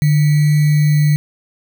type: tone with sample-and-hold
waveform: sine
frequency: 149.5 Hz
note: D3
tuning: 31 cents sharp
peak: -9 dBFS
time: 0.02-1.16 s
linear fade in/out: 0 ms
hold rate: 2100 Hz
effects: none